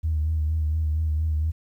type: tone with vibrato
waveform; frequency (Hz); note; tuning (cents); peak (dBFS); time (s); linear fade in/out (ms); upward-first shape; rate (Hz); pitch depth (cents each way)
sine; 78; D#2; +5; -20; 0.03-1.52; 20; sine; 4.3; 43
effects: tanh soft clip ceiling -16 dBFS + 10-bit